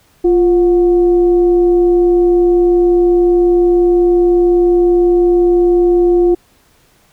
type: tone with frequency modulation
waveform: sine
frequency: 349.2 Hz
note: F4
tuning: in tune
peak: -7 dBFS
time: 0.24-6.35 s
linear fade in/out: 10 ms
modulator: 382 Hz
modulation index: 0.27
effects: pink hiss -52 dBFS RMS until 7.12 s

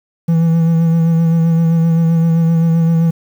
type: tone with vibrato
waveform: triangle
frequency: 165.1 Hz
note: E3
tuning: 3 cents sharp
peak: -7 dBFS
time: 0.28-3.11 s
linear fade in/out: 10 ms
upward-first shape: sine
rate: 7.7 Hz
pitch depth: 24 cents each way
effects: 7-bit

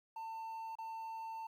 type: tone with dropouts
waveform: triangle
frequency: 897 Hz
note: A5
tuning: 33 cents sharp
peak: -40 dBFS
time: 0.16-1.47 s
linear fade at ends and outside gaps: 5 ms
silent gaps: 0.754-0.785 s
effects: 12-bit

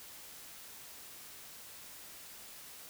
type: silence
effects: white hiss -51 dBFS RMS until 2.89 s

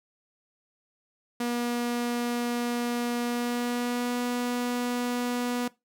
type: tone with pitch glide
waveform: sawtooth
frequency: 240.1 to 244.2 Hz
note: B3 to B3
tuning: -49 to -19 cents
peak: -23 dBFS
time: 1.4-5.68 s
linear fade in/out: 5 ms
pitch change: +30 cents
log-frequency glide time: 3.24-4.17 s
effects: noise-tail reverb RT60 0.2 s tail -19 dB re dry

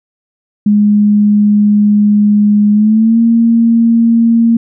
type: tone with pitch glide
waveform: sine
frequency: 207.7 to 230.5 Hz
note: G#3 to A#3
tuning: 0 to -19 cents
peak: -5 dBFS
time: 0.66-4.57 s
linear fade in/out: 5 ms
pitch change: +181 cents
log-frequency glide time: 2.72-3.19 s
effects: none

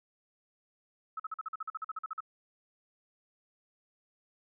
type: tone bursts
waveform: sine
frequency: 1294 Hz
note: E6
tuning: 32 cents flat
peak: -34 dBFS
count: 15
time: 1.17-2.205 s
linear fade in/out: 5 ms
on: 27 ms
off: 45 ms
effects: none

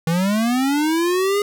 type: linear sweep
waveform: square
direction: up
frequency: 159.8 to 415.3 Hz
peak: -17 dBFS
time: 0.07-1.42 s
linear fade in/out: 2 ms
effects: none

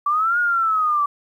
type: linear two-way sweep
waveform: sine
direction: up then down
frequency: 1147 to 1446 to 1147 Hz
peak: -16 dBFS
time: 0.06-1.06 s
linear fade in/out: 5 ms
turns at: 0.39 s
effects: 9-bit

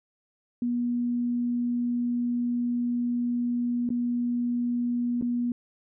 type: tone with dropouts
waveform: sine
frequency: 241.4 Hz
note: B3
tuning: 39 cents flat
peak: -24 dBFS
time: 0.62-5.52 s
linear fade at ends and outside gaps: 2 ms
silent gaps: 3.891-3.903 / 5.213-5.223 s
effects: none

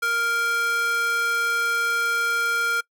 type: tone with high-pass filter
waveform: square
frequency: 466.2 Hz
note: A#4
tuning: in tune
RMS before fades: -23 dBFS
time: 0.02-2.81 s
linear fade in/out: 10 ms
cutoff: 1200 Hz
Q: 3.9
effects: noise-tail reverb RT60 0.1 s tail -23 dB re dry

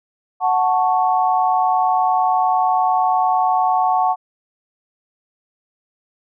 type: chord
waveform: sine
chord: F# minor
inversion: none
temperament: equal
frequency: 740 / 880 / 1108.7 Hz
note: F#5 / A5 / C#6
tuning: 0 / 0 / 0 cents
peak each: -16 / -19 / -21 dBFS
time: 0.4-4.16 s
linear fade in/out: 50 ms
effects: none

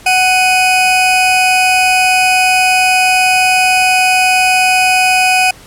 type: tone pair together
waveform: 40% pulse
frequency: 742.8 / 2500 Hz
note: F#5 / D#7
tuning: +7 / +8 cents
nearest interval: octave + major sixth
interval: 2101 cents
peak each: -10 dBFS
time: 0.06-5.51 s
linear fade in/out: 5 ms
effects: pink hiss -38 dBFS RMS until 5.66 s + low-pass 12000 Hz 12 dB/octave

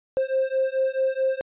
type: beating tone pair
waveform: triangle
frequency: 526 / 530.6 Hz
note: C5 / C5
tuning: +9 / +24 cents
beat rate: 4.6 Hz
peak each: -21 dBFS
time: 0.17-1.41 s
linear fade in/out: 0 ms
effects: tanh soft clip ceiling -15 dBFS + resampled to 8000 Hz

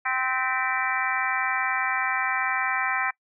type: harmonic tone with a mistuned harmonic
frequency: 259.3 Hz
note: C4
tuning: 15 cents flat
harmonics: 3 / 4 / 5 / 6 / 7 / 8 / 9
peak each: -31 / -31 / -31 / -31 / -31 / -31 / -31 dBFS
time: 0.05-3.11 s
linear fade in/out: 10 ms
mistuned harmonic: 8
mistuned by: -76 cents
effects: noise-tail reverb RT60 0.1 s tail -24 dB re dry

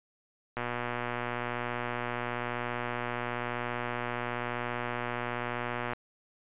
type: click train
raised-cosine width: 0.5 ms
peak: -18 dBFS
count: 650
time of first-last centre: 0.57-5.934 s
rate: 121 Hz
effects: resampled to 8000 Hz

